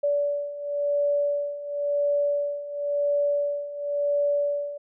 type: beating tone pair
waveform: sine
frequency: 576 / 576.95 Hz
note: D5 / D5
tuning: -34 / -31 cents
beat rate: 0.95 Hz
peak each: -28 / -24 dBFS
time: 0.03-4.78 s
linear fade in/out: 10 ms
effects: none